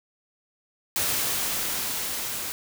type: noise with level ramp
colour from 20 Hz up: white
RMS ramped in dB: -25 to -32 dBFS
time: 0.96-2.52 s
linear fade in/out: 0 ms
effects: none